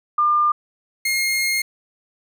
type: tone pair in turn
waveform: sine / sawtooth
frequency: 1200 / 2138 Hz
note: D6 / C7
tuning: +37 / +37 cents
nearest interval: minor seventh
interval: 1000 cents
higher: second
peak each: -14 / -15 dBFS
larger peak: first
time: 0.18-0.52 / 1.05-1.62 s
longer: second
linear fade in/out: 5 ms
effects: none